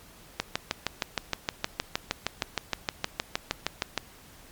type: click train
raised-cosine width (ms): 0.2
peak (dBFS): -8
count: 24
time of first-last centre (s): 0.4-3.977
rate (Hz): 6.43
effects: pink hiss -52 dBFS RMS until 4.51 s + MP3 96 kbps